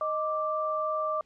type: tone pair together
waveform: sine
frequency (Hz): 622.3 / 1174.7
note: D#5 / D6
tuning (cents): 0 / 0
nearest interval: major seventh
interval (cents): 1100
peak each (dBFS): -30 / -29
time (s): 0.01-1.21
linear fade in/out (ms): 2
effects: pink hiss -67 dBFS RMS until 1.25 s + low-pass 5000 Hz 12 dB/octave